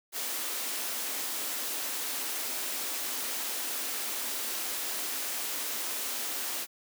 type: high-pass noise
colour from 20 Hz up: white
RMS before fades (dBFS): -34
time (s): 0.12-6.67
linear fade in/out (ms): 50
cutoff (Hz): 220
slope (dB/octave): 96
effects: none